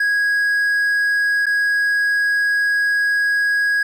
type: tone with dropouts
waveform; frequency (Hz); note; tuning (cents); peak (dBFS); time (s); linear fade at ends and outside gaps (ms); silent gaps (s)
triangle; 1654; G#6; -8; -13; 0-3.83; 5; 1.458-1.465
effects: none